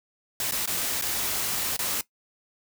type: noise with dropouts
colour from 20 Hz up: white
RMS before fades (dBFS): -28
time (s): 0.4-2.01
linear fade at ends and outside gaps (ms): 1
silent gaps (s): 0.511-0.521 / 0.658-0.675 / 1.013-1.022 / 1.765-1.791
effects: noise-tail reverb RT60 0.1 s tail -18 dB re dry